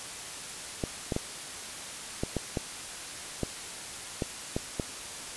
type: clicks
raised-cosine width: 2 ms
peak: -15 dBFS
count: 10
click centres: 0.838 / 1.122 / 1.164 / 2.235 / 2.367 / 2.572 / 3.433 / 4.222 / 4.565 / 4.798 s
effects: white hiss -40 dBFS RMS until 5.36 s + resampled to 24000 Hz